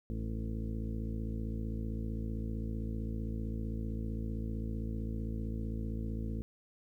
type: harmonic tone with a mistuned harmonic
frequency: 55.5 Hz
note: A1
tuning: 16 cents sharp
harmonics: 1 / 2 / 3 / 4 / 5 / 6 / 8 / 9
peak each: -37 / -40 / -48 / -41 / -50 / -48 / -51 / -56 dBFS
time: 0.1-6.42 s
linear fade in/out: 0 ms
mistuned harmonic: 6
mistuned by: -24 cents
effects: 12-bit